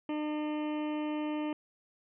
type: harmonic tone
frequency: 302.1 Hz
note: D4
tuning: 49 cents sharp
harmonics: 1 / 2 / 3 / 4 / 6 / 7 / 8 / 9 / 10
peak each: -32 / -41 / -43 / -49 / -54 / -53 / -53 / -54 / -53 dBFS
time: 0.09-1.53 s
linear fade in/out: 2 ms
effects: none